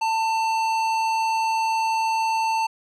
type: tone with tanh clipping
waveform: sine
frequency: 893 Hz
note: A5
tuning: 25 cents sharp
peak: -22 dBFS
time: 0.01-2.67 s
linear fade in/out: 10 ms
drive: 15 dB
effects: none

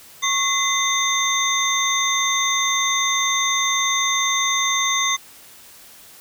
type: tone cluster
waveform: sine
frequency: 1100 / 2045 / 3618 / 6280 Hz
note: C#6 / C7 / A7 / G8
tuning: -14 / -40 / +48 / +2 cents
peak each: -23 dBFS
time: 0.22-5.17 s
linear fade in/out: 20 ms
effects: white hiss -45 dBFS RMS until 6.2 s

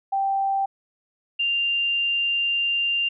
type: tone pair in turn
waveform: sine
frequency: 783 / 2790 Hz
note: G5 / F7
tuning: -2 / -2 cents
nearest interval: octave + minor seventh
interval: 2200 cents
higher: second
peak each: -20 dBFS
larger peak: neither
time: 0.12-0.66 / 1.39-3.09 s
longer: second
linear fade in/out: 10 ms
effects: none

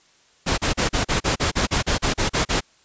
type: noise bursts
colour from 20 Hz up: pink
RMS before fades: -20 dBFS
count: 14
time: 0.46-2.608 s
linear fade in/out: 20 ms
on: 120 ms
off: 36 ms
effects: white hiss -57 dBFS RMS until 2.84 s + resampled to 16000 Hz

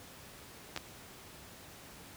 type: clicks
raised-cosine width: 0.2 ms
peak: -19 dBFS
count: 2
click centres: 0.763 / 0.775 s
effects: pink hiss -52 dBFS RMS until 2.16 s + high-pass 60 Hz 12 dB/octave

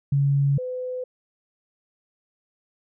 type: tone pair in turn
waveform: sine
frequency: 140.2 / 505.4 Hz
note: C#3 / B4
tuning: +20 / +40 cents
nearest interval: octave + minor seventh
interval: 2220 cents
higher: second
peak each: -17 / -27 dBFS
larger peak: first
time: 0.12-0.58 / 0.58-1.04 s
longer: neither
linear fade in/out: 5 ms
effects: none

